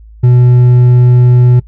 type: tone with hard clipping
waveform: triangle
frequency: 123.47 Hz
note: B2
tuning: in tune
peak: -4 dBFS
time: 0.23-1.6 s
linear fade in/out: 10 ms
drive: 7 dB
effects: noise-tail reverb RT60 0.1 s tail -22 dB re dry + added 54 Hz sine -32 dBFS peak until 1.67 s